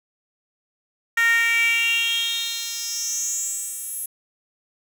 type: tone with high-pass filter sweep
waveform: 10% pulse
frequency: 462 Hz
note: A#4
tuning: 16 cents flat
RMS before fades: -23 dBFS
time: 1.17-4.06 s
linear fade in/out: 5 ms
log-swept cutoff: 1700 to 11000 Hz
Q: 6.1
effects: none